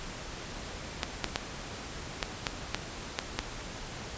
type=clicks; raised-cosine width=0.2 ms; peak=-10 dBFS; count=8; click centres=1.032 / 1.243 / 1.359 / 2.228 / 2.468 / 2.746 / 3.189 / 3.39 s; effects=pink hiss -41 dBFS RMS until 4.17 s + resampled to 16000 Hz